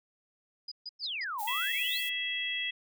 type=tone bursts; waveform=sine; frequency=4934 Hz; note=D#8; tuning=15 cents flat; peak=-37 dBFS; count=4; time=0.68-1.244 s; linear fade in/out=5 ms; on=36 ms; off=140 ms
type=exponential two-way sweep; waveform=sine; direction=down then up; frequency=5380 to 798 to 4730 Hz; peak=-33 dBFS; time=0.99-2.01 s; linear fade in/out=50 ms; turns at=1.43 s
type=noise; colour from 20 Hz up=violet; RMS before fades=-41 dBFS; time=1.38-2.1 s; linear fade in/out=20 ms
type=harmonic tone; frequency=660 Hz; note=E5; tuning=2 cents sharp; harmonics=3 / 4 / 5; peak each=-36 / -36 / -34 dBFS; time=1.47-2.71 s; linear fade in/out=10 ms
effects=none